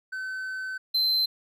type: tone pair in turn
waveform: triangle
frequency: 1525 / 4090 Hz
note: G6 / C8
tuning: -48 / -40 cents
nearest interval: octave + perfect fourth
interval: 1708 cents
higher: second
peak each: -29 / -20 dBFS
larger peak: second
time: 0.12-0.78 / 0.94-1.26 s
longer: first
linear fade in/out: 10 ms
effects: none